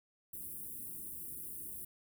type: band-stop noise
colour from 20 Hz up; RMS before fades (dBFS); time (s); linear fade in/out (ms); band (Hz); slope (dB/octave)
white; -45; 0.33-1.85; 5; 380 to 9200; 48
effects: none